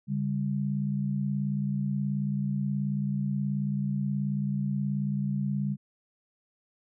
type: tone pair together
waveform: sine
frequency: 141.42 / 200 Hz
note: C#3 / G3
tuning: +35 / +35 cents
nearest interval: tritone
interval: 600 cents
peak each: -29 / -29 dBFS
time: 0.07-5.77 s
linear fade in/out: 50 ms
effects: none